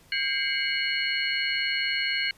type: tone cluster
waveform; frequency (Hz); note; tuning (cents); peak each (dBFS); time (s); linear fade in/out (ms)
sine; 1601 / 2096 / 2240 / 2928 / 4309; G6 / C7 / C#7 / F#7 / C#8; +36 / +2 / +18 / -19 / -50; -31; 0.12-2.31; 2
effects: pink hiss -57 dBFS RMS until 2.37 s + resampled to 32000 Hz